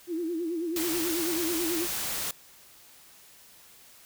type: tone with vibrato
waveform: sine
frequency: 335.4 Hz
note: E4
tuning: 30 cents sharp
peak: -28 dBFS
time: 0.07-1.88 s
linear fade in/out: 50 ms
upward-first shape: sine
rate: 9.2 Hz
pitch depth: 100 cents each way
type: noise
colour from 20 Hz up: white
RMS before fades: -32 dBFS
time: 0.76-2.31 s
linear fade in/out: 2 ms
effects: white hiss -54 dBFS RMS until 4.05 s